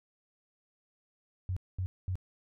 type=tone bursts; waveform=sine; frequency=92.5 Hz; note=F#2; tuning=in tune; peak=-30 dBFS; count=3; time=1.49-2.155 s; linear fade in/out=0 ms; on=75 ms; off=220 ms; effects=none